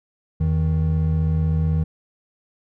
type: tone pair together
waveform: triangle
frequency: 82.41 / 158.24 Hz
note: E2 / D#3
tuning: 0 / +30 cents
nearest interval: major seventh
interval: 1130 cents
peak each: -18 dBFS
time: 0.4-1.84 s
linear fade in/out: 10 ms
effects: none